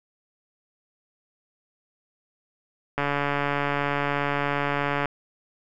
click train, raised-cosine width 0.5 ms, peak -10 dBFS, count 298, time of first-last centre 2.98-5.057 s, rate 143 Hz, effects none

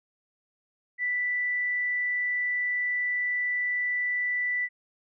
sine tone, 1975.5 Hz, B6, in tune, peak -25 dBFS, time 0.98-4.69 s, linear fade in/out 50 ms, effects none

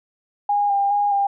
sine tone with vibrato, 809 Hz, G#5, 46 cents flat, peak -16 dBFS, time 0.49-1.27 s, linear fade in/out 5 ms, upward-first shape square, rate 2.4 Hz, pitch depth 20 cents each way, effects none

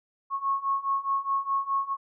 sine beating tone pair, 1094 / 1098.8 Hz, C#6 / C#6, -23 / -16 cents, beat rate 4.8 Hz, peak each -29 / -27 dBFS, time 0.3-1.97 s, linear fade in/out 50 ms, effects none

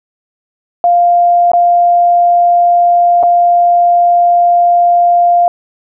sine tone with dropouts, 698.5 Hz, F5, in tune, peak -5 dBFS, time 0.84-5.48 s, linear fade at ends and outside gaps 1 ms, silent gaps 1.517-1.534 / 3.229-3.234 s, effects none

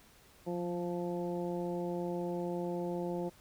harmonic tone with a mistuned harmonic, 174.61 Hz, F3, in tune, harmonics 1 / 2 / 3 / 4 / 5, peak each -38 / -37 / -40 / -46 / -46 dBFS, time 0.46-3.3 s, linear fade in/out 20 ms, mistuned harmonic 1, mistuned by +19 cents, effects pink hiss -61 dBFS RMS until 3.4 s

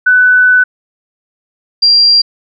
sine tone pair in turn, 1497 / 4753 Hz, F#6 / D8, +20 / +20 cents, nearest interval octave + minor sixth, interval 2000 cents, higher second, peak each -4 dBFS, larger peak neither, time 0.06-0.64 / 1.82-2.22 s, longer first, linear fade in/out 10 ms, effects none

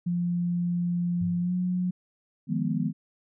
sine tone with pitch glide, 174.61 to 180.77 Hz, F3 to F#3, 0 to -40 cents, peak -24 dBFS, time 0.06-1.91 s, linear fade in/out 10 ms, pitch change +60 cents, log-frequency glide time 1.4-1.53 s
sine tone with exponential decay, 101.6 Hz, G#2, 38 cents flat, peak -29 dBFS, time 1.21-1.65 s, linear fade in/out 5 ms, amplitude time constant 94 ms
sine chord, F half-diminished seventh, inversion third, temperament equal with one note detuned, 154.22 / 174.61 / 207.7 / 246.9 Hz, Eb3 / F3 / Ab3 / Cb4, -15 / 0 / 0 / 0 cents, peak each -30 dBFS, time 2.47-2.93 s, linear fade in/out 50 ms
effects none

